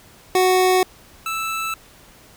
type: tone pair in turn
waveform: 25% pulse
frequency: 370 / 1318.5 Hz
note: F#4 / E6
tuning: 0 / 0 cents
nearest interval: octave + minor seventh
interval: 2200 cents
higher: second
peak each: -10 / -19 dBFS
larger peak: first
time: 0.35-0.83 / 1.26-1.74 s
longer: neither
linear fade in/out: 2 ms
effects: pink hiss -48 dBFS RMS until 2.36 s